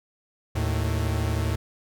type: tone pair together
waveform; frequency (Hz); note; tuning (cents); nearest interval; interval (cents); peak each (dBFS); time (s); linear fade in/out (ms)
45% pulse; 77.32 / 110.2; D#2 / A2; -10 / +3; tritone; 613; -26; 0.55-1.56; 10
effects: none